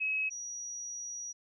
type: tone pair in turn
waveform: sine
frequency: 2560 / 5790 Hz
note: D#7 / F#8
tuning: +49 / -38 cents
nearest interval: octave + major second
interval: 1413 cents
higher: second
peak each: -29 / -38 dBFS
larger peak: first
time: 0-0.3 / 0.3-1.33 s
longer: second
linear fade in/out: 20 ms
effects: none